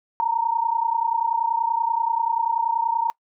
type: tone pair together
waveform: sine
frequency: 908 / 938.4 Hz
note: A#5 / A#5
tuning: -46 / +11 cents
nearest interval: minor second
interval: 57 cents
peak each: -22 dBFS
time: 0.2-3.1 s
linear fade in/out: 0 ms
effects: noise-tail reverb RT60 0.1 s tail -24 dB re dry